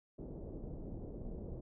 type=low-pass noise; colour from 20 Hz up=pink; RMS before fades=-45 dBFS; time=0.18-1.61 s; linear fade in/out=10 ms; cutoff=520 Hz; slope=24 dB/octave; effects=none